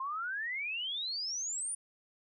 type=exponential sweep; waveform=sine; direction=up; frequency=1038 to 9630 Hz; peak=-34 dBFS; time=0-1.75 s; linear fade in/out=5 ms; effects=none